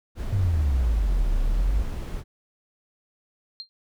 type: noise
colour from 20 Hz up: brown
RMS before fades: -32 dBFS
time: 0.15-2.24 s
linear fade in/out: 50 ms
type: exponential two-way sweep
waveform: sine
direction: down then up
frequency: 103.83 to 32.7 to 55.6 Hz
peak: -19 dBFS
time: 0.32-1.83 s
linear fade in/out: 10 ms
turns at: 1.41 s
type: tone with exponential decay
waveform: sine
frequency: 4186 Hz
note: C8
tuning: in tune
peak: -29 dBFS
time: 3.6-3.69 s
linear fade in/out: 0 ms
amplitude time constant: 18 ms
effects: none